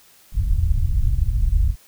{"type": "low-pass noise", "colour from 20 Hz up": "pink", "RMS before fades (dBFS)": -18, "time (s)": [0.32, 1.76], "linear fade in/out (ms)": 50, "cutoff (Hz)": 100, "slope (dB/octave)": 24, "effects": ["white hiss -52 dBFS RMS until 1.87 s"]}